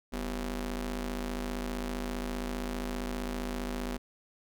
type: ring-modulated tone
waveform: sawtooth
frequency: 146.83 Hz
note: D3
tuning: in tune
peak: -26 dBFS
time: 0.12-3.98 s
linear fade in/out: 20 ms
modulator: 101 Hz
effects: none